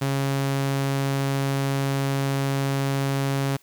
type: tone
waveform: sawtooth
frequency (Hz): 137.4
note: C#3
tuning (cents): -15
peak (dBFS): -18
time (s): 0.01-3.57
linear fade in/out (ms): 10
effects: white hiss -58 dBFS RMS until 3.62 s